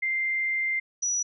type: tone pair in turn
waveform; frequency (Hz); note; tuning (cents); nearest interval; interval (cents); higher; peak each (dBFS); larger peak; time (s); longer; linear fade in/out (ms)
sine; 2093 / 5869; C7 / F#8; 0 / -15; octave + tritone; 1785; second; -24; neither; 0.02-0.8 / 1.02-1.23; first; 10
effects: none